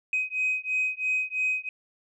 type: beating tone pair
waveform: sine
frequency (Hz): 2517 / 2520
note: D#7 / D#7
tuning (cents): +19 / +21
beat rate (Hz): 3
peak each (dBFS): -27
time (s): 0.13-1.69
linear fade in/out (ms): 2
effects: tanh soft clip ceiling -19 dBFS